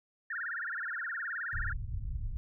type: tone with vibrato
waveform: sine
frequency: 1600 Hz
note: G6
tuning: 35 cents sharp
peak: -34 dBFS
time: 0.3-1.73 s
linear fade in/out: 5 ms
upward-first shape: sine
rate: 19 Hz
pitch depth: 270 cents each way
type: low-pass noise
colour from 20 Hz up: pink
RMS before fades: -36 dBFS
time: 1.53-2.37 s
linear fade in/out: 0 ms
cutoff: 110 Hz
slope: 24 dB/octave
effects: none